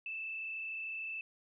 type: tone with frequency modulation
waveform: sine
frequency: 2637 Hz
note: E7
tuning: in tune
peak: -38 dBFS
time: 0.06-1.21 s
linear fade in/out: 2 ms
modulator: 33.6 Hz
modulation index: 1.1
effects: none